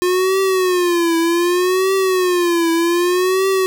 square tone with vibrato, 357.3 Hz, F4, 40 cents sharp, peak -14 dBFS, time 0.02-3.66 s, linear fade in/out 0 ms, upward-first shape triangle, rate 0.65 Hz, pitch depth 140 cents each way, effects none

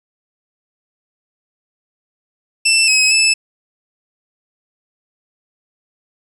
20% pulse tone with pitch steps, 2665 / 2551 / 2623 Hz, E7 / D#7 / E7, +18 / +43 / -9 cents, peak -5 dBFS, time 2.65-3.34 s, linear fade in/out 10 ms, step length 230 ms, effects resampled to 32000 Hz + 7-bit

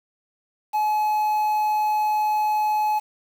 triangle tone with quantisation, 851 Hz, G#5, 42 cents sharp, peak -17 dBFS, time 0.73-3 s, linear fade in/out 20 ms, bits 7, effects none

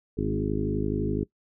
harmonic tone with a mistuned harmonic, 51.91 Hz, G#1, in tune, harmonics 1 / 2 / 3 / 4 / 5 / 6 / 7 / 8, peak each -33 / -33 / -33 / -33 / -33 / -33 / -33 / -33 dBFS, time 0.17-1.24 s, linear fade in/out 10 ms, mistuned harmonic 5, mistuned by +19 cents, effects noise-tail reverb RT60 0.1 s tail -21 dB re dry

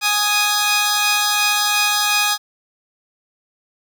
10% pulse tone pair together, 830.6 / 1244.5 Hz, G#5 / D#6, 0 / 0 cents, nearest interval perfect fifth, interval 700 cents, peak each -10 dBFS, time 0.01-2.38 s, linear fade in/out 50 ms, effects none

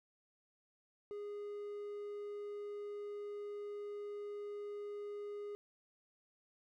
triangle tone, 411.8 Hz, G#4, 15 cents flat, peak -40 dBFS, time 1.11-5.55 s, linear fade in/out 0 ms, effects none

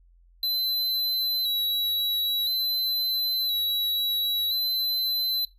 square tone with vibrato, 3974 Hz, B7, 10 cents sharp, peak -24 dBFS, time 0.43-5.45 s, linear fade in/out 2 ms, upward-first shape square, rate 0.49 Hz, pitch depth 32 cents each way, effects noise-tail reverb RT60 0.2 s tail -18 dB re dry + added 43 Hz sine -54 dBFS peak until 5.58 s

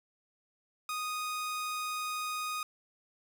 sawtooth tone, 1242 Hz, D#6, 3 cents flat, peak -30 dBFS, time 0.89-2.63 s, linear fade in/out 2 ms, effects none

